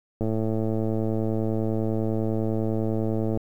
click train, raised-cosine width 2 ms, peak -14 dBFS, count 349, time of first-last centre 0.21-3.374 s, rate 110 Hz, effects 9-bit

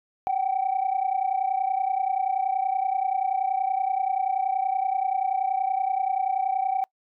sine tone pair together, 751 / 781.5 Hz, F#5 / G5, +26 / -6 cents, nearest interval minor second, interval 68 cents, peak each -24 dBFS, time 0.27-6.84 s, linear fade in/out 0 ms, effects noise-tail reverb RT60 0.1 s tail -25 dB re dry + tanh soft clip ceiling -17 dBFS

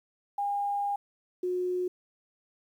sine tone pair in turn, 810 / 362.3 Hz, G#5 / F#4, -43 / -36 cents, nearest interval octave + major second, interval 1393 cents, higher first, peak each -27 dBFS, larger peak neither, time 0.38-0.96 / 1.43-1.88 s, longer first, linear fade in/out 5 ms, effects 10-bit

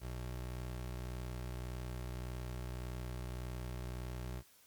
25% pulse tone with pitch glide, 61.74 to 62.17 Hz, B1 to B1, 0 to +12 cents, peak -37 dBFS, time 0-4.43 s, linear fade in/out 50 ms, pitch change +12 cents, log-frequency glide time 4.23-4.29 s, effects white hiss -65 dBFS RMS until 4.66 s + Opus 48 kbps

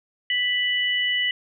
sine tone pair together, 1975.6 / 2960 Hz, B6 / F#7, 0 / 0 cents, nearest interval perfect fifth, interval 700 cents, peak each -23 dBFS, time 0.3-1.31 s, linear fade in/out 2 ms, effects none

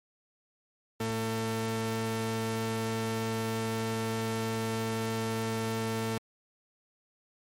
sawtooth tone pair together, 112.1 / 224.2 Hz, A2 / A3, +33 / +33 cents, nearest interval octave, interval 1200 cents, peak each -30 / -26 dBFS, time 1-6.18 s, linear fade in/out 5 ms, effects MP3 64 kbps

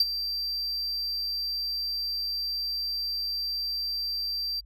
triangle tone with ADSR envelope, 4699 Hz, D8, in tune, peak -15 dBFS, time 0-4.61 s, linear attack 4 ms, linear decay 35 ms, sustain -12 dB, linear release 19 ms, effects added 50 Hz sine -48 dBFS peak until 4.65 s

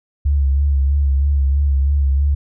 sine tone with vibrato, 69.8 Hz, C#2, 13 cents sharp, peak -12 dBFS, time 0.25-2.35 s, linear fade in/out 10 ms, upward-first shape sine, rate 3.1 Hz, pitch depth 49 cents each way, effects none

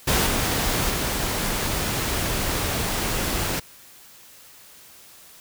pink noise with level steps, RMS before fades -20 / -23 / -25 dBFS, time 0.07-3.6 s, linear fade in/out 10 ms, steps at 0.26 / 0.9 s, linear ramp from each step 10 ms, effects white hiss -48 dBFS RMS until 5.4 s

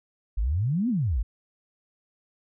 sine exponential two-way sweep, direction up then down, 46.24 to 261.6 to 46.24 Hz, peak -22 dBFS, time 0.37-1.23 s, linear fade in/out 10 ms, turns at 0.89 s, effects none

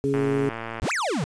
harmonic tone, 138.59 Hz, C#3, in tune, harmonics 1 / 2 / 3, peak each -28 / -25 / -23 dBFS, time 0.04-0.49 s, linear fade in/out 0 ms
click train, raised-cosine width 0.5 ms, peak -17 dBFS, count 76, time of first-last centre 0.14-0.798 s, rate 114 Hz
square exponential two-way sweep, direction up then down, 55.4 to 2637 to 126.6 Hz, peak -24 dBFS, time 0.82-1.24 s, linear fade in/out 0 ms, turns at 0.92 s
effects resampled to 22050 Hz + 8-bit

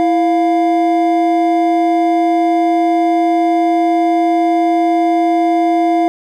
triangle tone pair together, 331 / 701 Hz, E4 / F5, +7 / +6 cents, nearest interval octave + minor second, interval 1299 cents, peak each -11 dBFS, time 0-6.08 s, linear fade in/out 0 ms, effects none

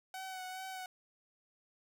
sawtooth tone with vibrato, 750 Hz, F#5, 23 cents sharp, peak -38 dBFS, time 0.14-0.86 s, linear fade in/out 2 ms, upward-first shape sine, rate 2.4 Hz, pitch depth 25 cents each way, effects none

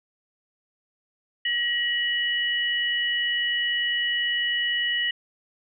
sine tone pair together, 1905 / 2943 Hz, A#6 / F#7, +37 / -10 cents, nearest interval minor sixth, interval 753 cents, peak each -25 dBFS, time 1.45-5.11 s, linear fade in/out 5 ms, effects none

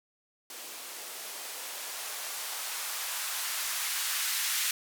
violet noise with band-pass filter sweep, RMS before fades -35 dBFS, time 0.5-4.71 s, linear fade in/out 2 ms, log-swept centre 330 to 1700 Hz, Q 1, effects none

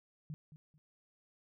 sine tone with echo, 152.2 Hz, D#3, 38 cents flat, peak -40 dBFS, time 0.3-0.34 s, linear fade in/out 0 ms, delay 220 ms, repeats 2, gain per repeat -12 dB, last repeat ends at 0.78 s, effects none

